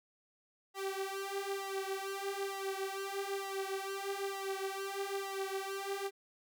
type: tone with flanger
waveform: sawtooth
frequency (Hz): 391.1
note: G4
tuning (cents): -4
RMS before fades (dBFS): -39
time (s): 0.74-6.11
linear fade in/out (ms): 50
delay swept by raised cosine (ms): 1.5 to 7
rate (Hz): 1.1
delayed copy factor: +1
effects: none